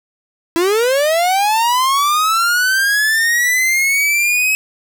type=linear sweep; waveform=45% pulse; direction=up; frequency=325.4 to 2565 Hz; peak=-12 dBFS; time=0.56-4.55 s; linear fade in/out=0 ms; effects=none